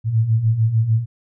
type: beating tone pair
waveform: sine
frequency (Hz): 107.7 / 114.4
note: A2 / A#2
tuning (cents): -37 / -32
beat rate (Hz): 6.7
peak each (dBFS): -21 / -15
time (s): 0.04-1.06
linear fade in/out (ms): 50
effects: none